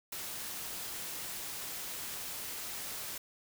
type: noise with ADSR envelope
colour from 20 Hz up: white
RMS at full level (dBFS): -39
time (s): 0.12-3.18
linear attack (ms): 6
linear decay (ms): 8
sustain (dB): -2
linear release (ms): 5
effects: none